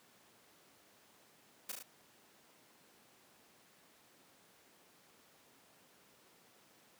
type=noise with echo; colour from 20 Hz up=white; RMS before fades=-41 dBFS; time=1.69-1.72 s; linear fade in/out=5 ms; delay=36 ms; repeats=3; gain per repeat=-3 dB; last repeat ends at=1.828 s; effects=pink hiss -65 dBFS RMS until 6.99 s + high-pass 200 Hz 12 dB/octave